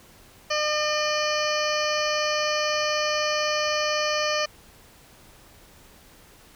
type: harmonic tone with a mistuned harmonic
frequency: 604 Hz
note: D5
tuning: 48 cents sharp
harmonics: 1 / 2 / 3 / 4 / 5 / 7 / 8 / 9 / 10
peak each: -26 / -29 / -31 / -32 / -33 / -34 / -35 / -36 / -36 dBFS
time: 0.5-4.46 s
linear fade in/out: 10 ms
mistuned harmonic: 7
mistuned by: +48 cents
effects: pink hiss -52 dBFS RMS until 6.55 s